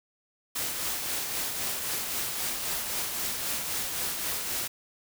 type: noise with tremolo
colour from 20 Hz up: white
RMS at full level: -30 dBFS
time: 0.55-4.68 s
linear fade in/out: 10 ms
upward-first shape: triangle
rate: 3.8 Hz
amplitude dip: 40%
effects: none